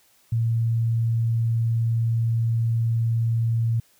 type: tone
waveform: sine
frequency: 114.9 Hz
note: A#2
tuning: 25 cents flat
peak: -19 dBFS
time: 0.32-3.8 s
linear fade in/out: 5 ms
effects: white hiss -60 dBFS RMS until 3.99 s